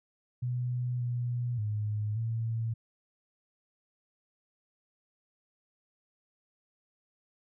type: tone with pitch steps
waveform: sine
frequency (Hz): 123.6 / 121.5 / 105.8 / 113.8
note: B2 / B2 / G#2 / A#2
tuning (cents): +2 / -28 / +33 / -41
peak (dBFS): -29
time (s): 0.42-2.74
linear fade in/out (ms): 10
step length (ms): 580
effects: none